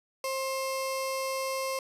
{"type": "tone with notch filter", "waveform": "15% pulse", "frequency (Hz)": 531, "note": "C5", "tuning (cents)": 25, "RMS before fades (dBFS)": -32, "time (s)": [0.24, 1.79], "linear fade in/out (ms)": 2, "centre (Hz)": 1600, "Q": 1.5, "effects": ["resampled to 32000 Hz", "10-bit"]}